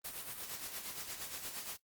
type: noise with tremolo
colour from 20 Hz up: white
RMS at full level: -42 dBFS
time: 0.04-1.77 s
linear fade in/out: 10 ms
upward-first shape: sine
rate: 8.6 Hz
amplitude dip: 55%
effects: noise-tail reverb RT60 0.1 s tail -17 dB re dry + Opus 32 kbps

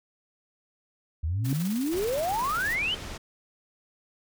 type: exponential sweep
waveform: sine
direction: up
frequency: 73.42 to 3161 Hz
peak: -25 dBFS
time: 1.23-2.95 s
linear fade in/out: 10 ms
type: tone with exponential growth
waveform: sine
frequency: 270.3 Hz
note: C#4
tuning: 44 cents flat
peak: -24 dBFS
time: 1.28-1.53 s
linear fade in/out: 1 ms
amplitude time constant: 54 ms
type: noise with tremolo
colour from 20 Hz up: white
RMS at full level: -39 dBFS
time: 1.44-2.76 s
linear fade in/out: 20 ms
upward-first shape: square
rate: 19 Hz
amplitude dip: 40%
type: low-pass noise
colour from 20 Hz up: pink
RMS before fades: -39 dBFS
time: 1.92-3.18 s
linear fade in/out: 10 ms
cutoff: 6700 Hz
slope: 12 dB/octave
effects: none

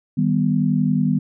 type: chord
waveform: sine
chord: Eb augmented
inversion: none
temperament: equal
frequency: 155.56 / 196 / 246.9 Hz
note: Eb3 / G3 / B3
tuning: 0 / 0 / 0 cents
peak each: -20 dBFS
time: 0.17-1.19 s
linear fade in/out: 10 ms
effects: none

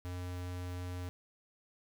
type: tone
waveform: square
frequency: 89.7 Hz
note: F2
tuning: 47 cents sharp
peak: -39 dBFS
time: 0.05-1.09 s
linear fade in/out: 0 ms
effects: none

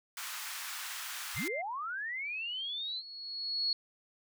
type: high-pass noise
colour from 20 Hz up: pink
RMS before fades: -41 dBFS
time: 0.17-1.48 s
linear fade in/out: 2 ms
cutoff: 1100 Hz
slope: 24 dB/octave
type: linear sweep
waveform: sine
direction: up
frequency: 35.33 to 4186 Hz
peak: -35 dBFS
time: 1.34-3.03 s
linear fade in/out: 50 ms
type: tone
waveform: sine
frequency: 2093 Hz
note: C7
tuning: in tune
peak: -36 dBFS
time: 1.36-1.62 s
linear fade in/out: 10 ms
type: tone with exponential growth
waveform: sine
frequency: 4349 Hz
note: C#8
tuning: 34 cents flat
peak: -27 dBFS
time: 2.25-3.73 s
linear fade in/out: 2 ms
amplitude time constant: 320 ms
effects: none

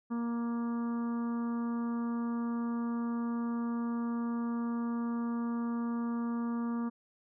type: harmonic tone with a mistuned harmonic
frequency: 234.7 Hz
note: A#3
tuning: 12 cents sharp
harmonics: 1 / 2 / 3 / 4 / 5 / 6 / 7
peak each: -31 / -46 / -53 / -47 / -46 / -55 / -59 dBFS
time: 0.1-6.9 s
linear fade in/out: 20 ms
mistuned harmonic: 7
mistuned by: +18 cents
effects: none

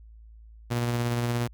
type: tone with tremolo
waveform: sawtooth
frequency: 119.6 Hz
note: A#2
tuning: 45 cents sharp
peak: -20 dBFS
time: 0.7-1.48 s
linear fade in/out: 20 ms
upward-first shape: sine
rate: 17 Hz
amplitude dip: 25%
effects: added 55 Hz sine -46 dBFS peak until 1.53 s

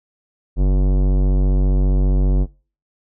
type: tone with tanh clipping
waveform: sine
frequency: 47.47 Hz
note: F#1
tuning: 45 cents sharp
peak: -14 dBFS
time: 0.56-2.47 s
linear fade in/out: 50 ms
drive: 18 dB
effects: noise-tail reverb RT60 0.4 s tail -25 dB re dry

